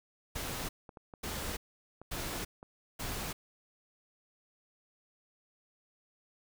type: noise bursts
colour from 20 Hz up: pink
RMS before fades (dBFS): -38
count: 4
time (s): 0.35-3.33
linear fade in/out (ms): 10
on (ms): 340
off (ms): 540
type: clicks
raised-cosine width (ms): 1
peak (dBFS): -34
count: 6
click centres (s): 0.892 / 0.972 / 1.138 / 2.016 / 2.629 / 3.26
effects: none